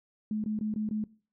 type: tone bursts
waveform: sine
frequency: 213.9 Hz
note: A3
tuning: 49 cents flat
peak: -28 dBFS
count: 5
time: 0.31-1.04 s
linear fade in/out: 2 ms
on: 130 ms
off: 20 ms
effects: noise-tail reverb RT60 0.4 s tail -21 dB re dry